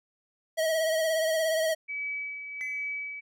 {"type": "tone with vibrato", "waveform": "square", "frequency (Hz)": 640, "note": "D#5", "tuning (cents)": 49, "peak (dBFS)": -25, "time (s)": [0.57, 1.75], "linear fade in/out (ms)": 20, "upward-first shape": "sine", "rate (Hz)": 17, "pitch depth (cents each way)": 38}
{"type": "tone with tremolo", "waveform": "sine", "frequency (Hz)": 2287, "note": "D7", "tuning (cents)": -47, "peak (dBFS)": -30, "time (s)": [1.88, 3.21], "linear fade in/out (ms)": 20, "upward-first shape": "sine", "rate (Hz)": 1.3, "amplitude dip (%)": 55}
{"type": "tone with exponential decay", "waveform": "triangle", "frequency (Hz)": 2027, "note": "B6", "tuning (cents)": 45, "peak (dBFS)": -30, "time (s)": [2.61, 3.05], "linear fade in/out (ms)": 0, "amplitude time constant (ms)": 95}
{"effects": []}